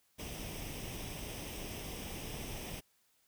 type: noise with comb filter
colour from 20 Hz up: pink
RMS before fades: -43 dBFS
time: 0.18-2.81 s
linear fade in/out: 20 ms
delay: 0.35 ms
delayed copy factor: +0.6
effects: white hiss -73 dBFS RMS until 3.27 s